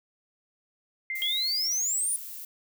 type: tone with exponential decay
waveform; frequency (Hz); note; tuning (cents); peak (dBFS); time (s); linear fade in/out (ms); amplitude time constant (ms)
sine; 2093; C7; 0; -28; 1.1-2.02; 2; 200
type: noise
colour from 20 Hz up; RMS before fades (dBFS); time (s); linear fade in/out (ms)
violet; -40; 1.15-2.45; 5
type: exponential sweep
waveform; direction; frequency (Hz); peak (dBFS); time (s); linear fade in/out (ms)
sine; up; 3200 to 9840; -25; 1.22-2.16; 0
effects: none